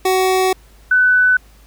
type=tone pair in turn; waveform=25% pulse / sine; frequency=374.9 / 1499.6 Hz; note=F#4 / F#6; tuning=+23 / +23 cents; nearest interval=2 octaves; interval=2400 cents; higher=second; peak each=-9 dBFS; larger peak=neither; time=0.05-0.53 / 0.91-1.37 s; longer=first; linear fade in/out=5 ms; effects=added 52 Hz sine -44 dBFS peak until 1.66 s + pink hiss -51 dBFS RMS until 1.66 s